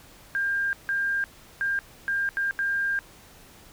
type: tone bursts at uneven times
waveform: sine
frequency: 1600 Hz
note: G6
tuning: 35 cents sharp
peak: -23 dBFS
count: 6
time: 0.35-0.73 / 0.89-1.24 / 1.61-1.79 / 2.08-2.29 / 2.37-2.51 / 2.59-2.99 s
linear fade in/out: 0 ms
effects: pink hiss -51 dBFS RMS until 3.72 s

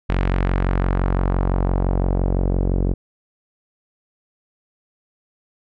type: tone with low-pass filter sweep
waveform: sawtooth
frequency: 45.86 Hz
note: F#1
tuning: 15 cents flat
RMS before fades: -19 dBFS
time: 0.09-2.94 s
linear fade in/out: 10 ms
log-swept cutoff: 2500 to 420 Hz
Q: 1.2
effects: none

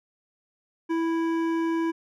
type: tone with hard clipping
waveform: sine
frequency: 329.6 Hz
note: E4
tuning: in tune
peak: -25 dBFS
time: 0.89-1.92 s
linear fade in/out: 20 ms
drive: 12 dB
effects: none

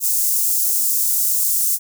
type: high-pass noise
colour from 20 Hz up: white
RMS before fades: -18 dBFS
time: 0-1.79 s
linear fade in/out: 50 ms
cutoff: 6600 Hz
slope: 24 dB/octave
effects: none

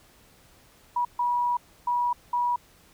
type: tone bursts at uneven times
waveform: sine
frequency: 969 Hz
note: B5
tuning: 33 cents flat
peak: -22 dBFS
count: 4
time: 0.96-1.05 / 1.19-1.57 / 1.87-2.13 / 2.33-2.56 s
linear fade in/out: 5 ms
effects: pink hiss -57 dBFS RMS until 2.93 s

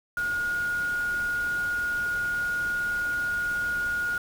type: tone in noise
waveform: sine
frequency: 1435 Hz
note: F6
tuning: 47 cents sharp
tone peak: -25 dBFS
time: 0.17-4.18 s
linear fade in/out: 2 ms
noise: pink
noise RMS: -42 dBFS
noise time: 0.17-4.18 s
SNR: +14 dB
effects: none

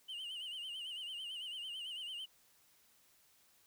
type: tone with vibrato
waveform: sine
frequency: 2960 Hz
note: F#7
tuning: in tune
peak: -39 dBFS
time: 0.08-2.26 s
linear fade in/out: 20 ms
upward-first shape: sine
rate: 9 Hz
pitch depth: 100 cents each way
effects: tanh soft clip ceiling -41 dBFS + white hiss -69 dBFS RMS until 3.66 s

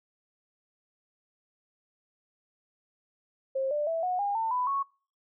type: tone with pitch steps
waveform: sine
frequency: 534 / 592.5 / 657.4 / 729.5 / 809.4 / 898.1 / 996.5 / 1105.7 Hz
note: C5 / D5 / E5 / F#5 / G#5 / A5 / B5 / C#6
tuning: +35 / +15 / -5 / -25 / -45 / +35 / +15 / -5 cents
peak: -26 dBFS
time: 3.55-4.83 s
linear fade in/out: 10 ms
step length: 160 ms
effects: noise-tail reverb RT60 0.4 s tail -24 dB re dry

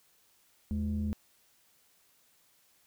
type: tone pair together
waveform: sine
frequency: 80 / 211.2 Hz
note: D#2 / G#3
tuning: +49 / +29 cents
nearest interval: octave + perfect fourth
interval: 1680 cents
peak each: -31 / -31 dBFS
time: 0.71-1.13 s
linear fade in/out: 0 ms
effects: tanh soft clip ceiling -25 dBFS + white hiss -67 dBFS RMS until 2.86 s

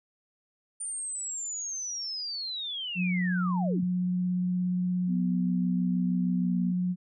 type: linear sweep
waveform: sine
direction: down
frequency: 9100 to 110 Hz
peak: -32 dBFS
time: 0.8-3.84 s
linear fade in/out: 10 ms
type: tone with vibrato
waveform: sine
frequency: 180.5 Hz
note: F#3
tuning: 43 cents flat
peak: -25 dBFS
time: 2.95-6.96 s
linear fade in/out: 50 ms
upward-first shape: sine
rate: 17 Hz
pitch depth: 9 cents each way
type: tone with pitch glide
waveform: sine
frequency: 246.9 to 239.2 Hz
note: B3 to A#3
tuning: 0 to +45 cents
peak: -30 dBFS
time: 5.07-6.74 s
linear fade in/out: 50 ms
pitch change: -55 cents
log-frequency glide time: 6.4-6.57 s
effects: none

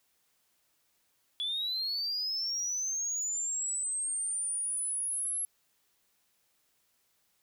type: linear sweep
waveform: sine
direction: up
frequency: 3399 to 11175 Hz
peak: -29 dBFS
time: 1.4-5.45 s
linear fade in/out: 0 ms
effects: tanh soft clip ceiling -28 dBFS + white hiss -73 dBFS RMS until 7.42 s

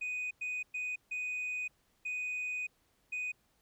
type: tone bursts at uneven times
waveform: sine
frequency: 2490 Hz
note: D#7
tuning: 1 cent sharp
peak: -32 dBFS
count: 6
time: 0.01-0.31 / 0.41-0.63 / 0.74-0.96 / 1.11-1.68 / 2.05-2.67 / 3.12-3.32 s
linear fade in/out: 10 ms
effects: tanh soft clip ceiling -33 dBFS + pink hiss -73 dBFS RMS until 3.61 s

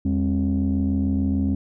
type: tone cluster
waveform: sine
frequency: 82.3 / 202 / 268.8 Hz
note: E2 / G#3 / C4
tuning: -2 / -48 / +47 cents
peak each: -22 dBFS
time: 0.05-1.55 s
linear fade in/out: 5 ms
effects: tanh soft clip ceiling -14 dBFS

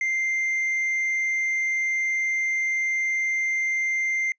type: tone with tanh clipping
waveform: sine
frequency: 2093 Hz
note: C7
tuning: in tune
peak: -23 dBFS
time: 0.01-4.32 s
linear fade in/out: 2 ms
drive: 3 dB
effects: noise-tail reverb RT60 0.1 s tail -25 dB re dry + resampled to 16000 Hz

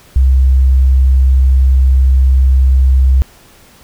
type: tone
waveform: sine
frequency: 65.5 Hz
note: C2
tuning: 2 cents sharp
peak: -5 dBFS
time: 0.16-3.22 s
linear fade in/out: 0 ms
effects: pink hiss -43 dBFS RMS until 3.83 s

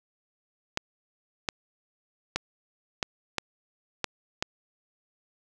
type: clicks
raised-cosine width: 0.2 ms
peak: -9 dBFS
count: 7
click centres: 0.774 / 1.488 / 2.36 / 3.028 / 3.383 / 4.043 / 4.425 s
effects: none

